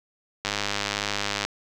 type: click train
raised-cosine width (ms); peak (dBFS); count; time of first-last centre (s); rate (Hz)
0.2; -8; 103; 0.45-1.45; 102
effects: none